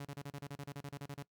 sawtooth tone bursts, 142 Hz, C#3, 42 cents sharp, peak -38 dBFS, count 15, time 0-1.227 s, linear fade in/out 5 ms, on 51 ms, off 33 ms, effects noise-tail reverb RT60 0.1 s tail -20 dB re dry

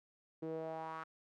sawtooth tone with band-pass filter sweep, 160.3 Hz, E3, 48 cents flat, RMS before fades -43 dBFS, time 0.42-1.04 s, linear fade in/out 10 ms, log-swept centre 380 to 1300 Hz, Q 3.8, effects none

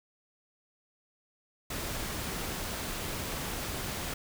pink noise, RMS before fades -36 dBFS, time 1.7-4.14 s, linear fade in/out 5 ms, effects none

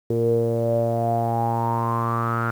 sawtooth tone with low-pass filter sweep, 116 Hz, A#2, 8 cents flat, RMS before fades -22 dBFS, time 0.1-2.51 s, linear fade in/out 5 ms, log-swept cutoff 420 to 1400 Hz, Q 10, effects 8-bit

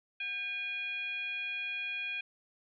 sine tone with frequency modulation, 2455 Hz, D#7, 24 cents flat, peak -34 dBFS, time 0.2-2.21 s, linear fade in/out 5 ms, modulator 860 Hz, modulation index 0.61, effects none

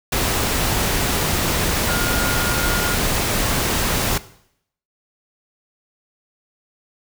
sine tone in noise, 1421 Hz, F6, 30 cents sharp, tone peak -25 dBFS, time 1.88-2.95 s, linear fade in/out 5 ms, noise pink, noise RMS -20 dBFS, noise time 0.12-4.18 s, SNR -8 dB, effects noise-tail reverb RT60 0.7 s tail -17 dB re dry

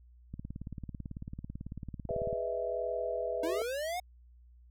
click train, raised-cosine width 5 ms, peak -28 dBFS, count 37, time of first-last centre 0.34-2.329 s, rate 18.1 Hz
sine chord, E major seventh, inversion first, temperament just, 412 / 494.4 / 618.1 / 659.3 Hz, G#4 / B4 / D#5 / E5, -14 / +2 / -12 / 0 cents, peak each -40 / -36 / -40 / -35 dBFS, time 2.09-3.62 s, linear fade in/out 2 ms
square linear sweep, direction up, 303.4 to 740 Hz, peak -34 dBFS, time 3.43-4 s, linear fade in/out 5 ms
effects added 60 Hz sine -55 dBFS peak until 4.7 s

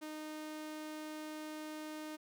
sawtooth tone, 307.9 Hz, D#4, 18 cents flat, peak -39 dBFS, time 0.01-2.17 s, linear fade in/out 20 ms, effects none

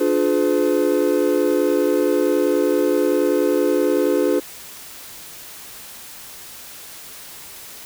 triangle chord, D diminished seventh, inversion none, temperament just, 293.7 / 352.4 / 422.9 / 507.5 Hz, D4 / F4 / Ab4 / Cb5, 0 / +16 / +31 / +47 cents, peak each -19 dBFS, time 0-4.4 s, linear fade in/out 10 ms, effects white hiss -38 dBFS RMS until 7.85 s

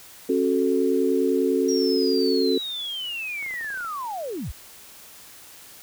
sine chord, F# minor, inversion second, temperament equal with one note detuned, 270.7 / 370 / 440 Hz, C#4 / F#4 / A4, -41 / 0 / 0 cents, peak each -23 dBFS, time 0.29-2.58 s, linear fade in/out 5 ms
sine linear sweep, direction down, 5700 to 30.08 Hz, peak -28 dBFS, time 1.68-4.52 s, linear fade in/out 10 ms
clicks, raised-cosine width 0.5 ms, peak -30 dBFS, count 11, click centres 3.427 / 3.463 / 3.509 / 3.54 / 3.611 / 3.645 / 3.704 / 3.743 / 3.774 / 3.807 / 3.847 s
effects white hiss -46 dBFS RMS until 5.82 s

